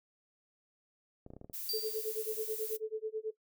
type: clicks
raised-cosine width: 2 ms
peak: -35 dBFS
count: 7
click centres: 1.264 / 1.304 / 1.336 / 1.366 / 1.414 / 1.445 / 1.498 s
type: noise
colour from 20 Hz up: violet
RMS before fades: -41 dBFS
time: 1.53-2.77 s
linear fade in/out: 10 ms
type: tone with exponential decay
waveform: 45% pulse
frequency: 4681 Hz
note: D8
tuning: 7 cents flat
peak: -32 dBFS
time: 1.69-2.25 s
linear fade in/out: 1 ms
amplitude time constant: 120 ms
type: tone with tremolo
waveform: sine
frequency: 437 Hz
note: A4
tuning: 12 cents flat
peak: -31 dBFS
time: 1.73-3.31 s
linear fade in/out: 10 ms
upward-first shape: sine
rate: 9.2 Hz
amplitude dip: 100%
effects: noise-tail reverb RT60 0.1 s tail -17 dB re dry